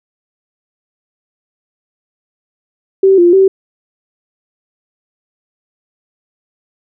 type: tone with pitch steps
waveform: sine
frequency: 385.7 / 347.9 / 384.5 Hz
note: G4 / F4 / G4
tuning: -28 / -7 / -33 cents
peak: -4 dBFS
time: 3.03-3.48 s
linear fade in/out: 5 ms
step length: 150 ms
effects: none